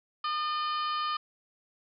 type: harmonic tone with a mistuned harmonic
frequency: 609 Hz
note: D#5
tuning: 37 cents flat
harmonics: 2 / 3 / 4 / 5 / 6 / 7 / 8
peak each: -29 / -44 / -45 / -39 / -48 / -44 / -45 dBFS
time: 0.24-1.17 s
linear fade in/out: 5 ms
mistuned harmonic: 3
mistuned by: -34 cents
effects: none